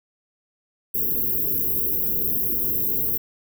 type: band-stop noise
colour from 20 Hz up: white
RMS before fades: -23 dBFS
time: 0.94-3.18 s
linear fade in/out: 10 ms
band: 480 to 12000 Hz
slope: 96 dB/octave
effects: none